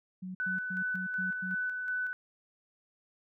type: tone bursts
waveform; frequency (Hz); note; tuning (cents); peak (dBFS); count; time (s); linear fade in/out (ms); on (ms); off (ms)
sine; 185; F#3; 0; -37; 6; 0.22-1.55; 10; 130; 110
type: tone with tremolo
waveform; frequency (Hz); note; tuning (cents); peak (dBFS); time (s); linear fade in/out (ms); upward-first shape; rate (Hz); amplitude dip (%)
sine; 1498; F#6; +21; -30; 0.4-2.13; 0; square; 2.7; 35
effects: none